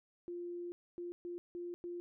sine tone bursts at uneven times, 349.2 Hz, F4, in tune, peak -40 dBFS, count 5, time 0.28-0.72 / 0.98-1.12 / 1.25-1.38 / 1.55-1.74 / 1.84-2 s, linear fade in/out 0 ms, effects none

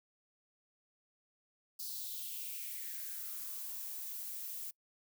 violet noise with high-pass filter sweep, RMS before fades -43 dBFS, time 1.79-4.71 s, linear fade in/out 10 ms, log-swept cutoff 4700 to 390 Hz, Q 3.8, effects noise-tail reverb RT60 0.1 s tail -24 dB re dry

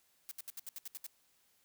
blue noise bursts, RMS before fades -44 dBFS, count 9, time 0.29-1.065 s, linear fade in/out 0 ms, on 23 ms, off 71 ms, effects white hiss -72 dBFS RMS until 1.64 s

